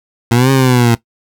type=exponential two-way sweep; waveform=20% pulse; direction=up then down; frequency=115.2 to 136.1 to 115.2 Hz; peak=-3 dBFS; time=0.31-0.95 s; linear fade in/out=5 ms; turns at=0.51 s; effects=noise-tail reverb RT60 0.1 s tail -17 dB re dry